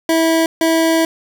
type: tone bursts at uneven times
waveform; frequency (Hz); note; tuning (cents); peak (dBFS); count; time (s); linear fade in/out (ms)
25% pulse; 326.1; E4; -19; -8; 2; 0.09-0.46 / 0.61-1.05; 2
effects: none